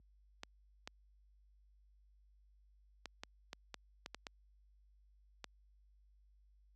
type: clicks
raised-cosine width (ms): 0.2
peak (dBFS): -27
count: 10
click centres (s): 0.434 / 0.875 / 3.057 / 3.235 / 3.531 / 3.743 / 4.061 / 4.146 / 4.268 / 5.443
effects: added 50 Hz sine -46 dBFS peak until 6.75 s + high-pass 150 Hz 12 dB/octave